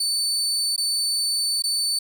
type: tone with dropouts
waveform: 30% pulse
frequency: 4515 Hz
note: C#8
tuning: 31 cents sharp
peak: -18 dBFS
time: 0-1.99 s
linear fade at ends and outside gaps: 5 ms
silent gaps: 0.763-0.778 / 1.623-1.638 s
effects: none